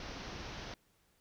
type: low-pass noise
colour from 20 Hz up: pink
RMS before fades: -45 dBFS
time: 0-0.74 s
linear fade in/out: 2 ms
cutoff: 6100 Hz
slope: 96 dB/octave
effects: pink hiss -72 dBFS RMS until 1.2 s